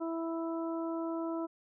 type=harmonic tone; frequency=329.6 Hz; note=E4; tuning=in tune; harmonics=1 / 2 / 3 / 4; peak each=-34 / -40 / -44 / -46 dBFS; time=0-1.47 s; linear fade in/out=20 ms; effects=none